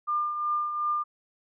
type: tone with tremolo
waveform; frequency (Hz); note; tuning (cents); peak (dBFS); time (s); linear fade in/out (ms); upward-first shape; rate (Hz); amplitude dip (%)
sine; 1200; D6; +37; -23; 0.07-1.04; 20; triangle; 2.7; 55
effects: none